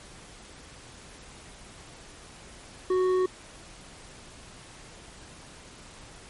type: tone with hard clipping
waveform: sine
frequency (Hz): 369.7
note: F#4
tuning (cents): -1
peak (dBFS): -23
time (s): 2.9-3.26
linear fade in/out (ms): 5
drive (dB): 7
effects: pink hiss -48 dBFS RMS until 6.29 s + MP3 48 kbps